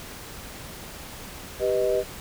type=chord; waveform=sine; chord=G augmented; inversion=none; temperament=equal; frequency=392 / 493.9 / 622.3 Hz; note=G4 / B4 / D#5; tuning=0 / 0 / 0 cents; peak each=-25 dBFS; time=1.59-2.04 s; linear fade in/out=50 ms; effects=pink hiss -40 dBFS RMS until 2.2 s